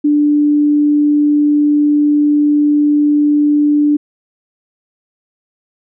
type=tone; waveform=sine; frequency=294.7 Hz; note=D4; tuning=6 cents sharp; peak=-8 dBFS; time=0.04-3.97 s; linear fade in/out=10 ms; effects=none